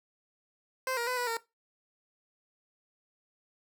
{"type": "tone with pitch steps", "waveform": "15% pulse", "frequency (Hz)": [519, 472.3, 503, 489.6, 458.4], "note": ["C5", "A#4", "B4", "B4", "A#4"], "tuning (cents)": [-14, 23, 32, -15, -29], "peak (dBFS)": -24, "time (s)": [0.87, 1.37], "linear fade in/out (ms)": 2, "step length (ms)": 100, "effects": ["noise-tail reverb RT60 0.2 s tail -17 dB re dry"]}